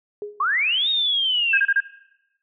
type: tone with exponential decay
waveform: sine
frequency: 415.3 Hz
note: G#4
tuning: in tune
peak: -25 dBFS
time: 0.22-0.52 s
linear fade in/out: 1 ms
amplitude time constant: 65 ms
type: linear two-way sweep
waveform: sine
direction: up then down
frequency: 1050 to 3763 to 2531 Hz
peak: -18 dBFS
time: 0.4-1.6 s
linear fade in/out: 5 ms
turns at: 0.89 s
type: tone bursts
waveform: sine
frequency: 1610 Hz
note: G6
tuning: 46 cents sharp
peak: -15 dBFS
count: 4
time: 1.53-1.804 s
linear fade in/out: 5 ms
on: 46 ms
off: 30 ms
effects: noise-tail reverb RT60 0.9 s tail -17 dB re dry